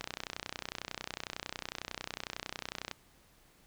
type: click train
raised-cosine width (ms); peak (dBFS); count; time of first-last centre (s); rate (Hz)
0.2; -19; 91; 0.01-2.913; 31
effects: pink hiss -64 dBFS RMS until 3.66 s